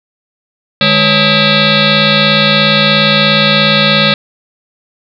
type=tone with frequency modulation; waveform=sine; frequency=1975.5 Hz; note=B6; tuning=in tune; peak=-6 dBFS; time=0.81-4.14 s; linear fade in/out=2 ms; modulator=354 Hz; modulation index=6.2; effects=none